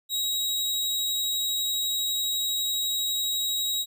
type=tone; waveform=sawtooth; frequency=3822 Hz; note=A#7; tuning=43 cents sharp; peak=-22 dBFS; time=0.09-3.86 s; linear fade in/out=50 ms; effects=none